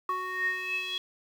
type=tone with band-pass filter sweep; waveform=square; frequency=370 Hz; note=F#4; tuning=in tune; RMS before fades=-32 dBFS; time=0.09-0.98 s; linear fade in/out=2 ms; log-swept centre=1200 to 3400 Hz; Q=9.6; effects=9-bit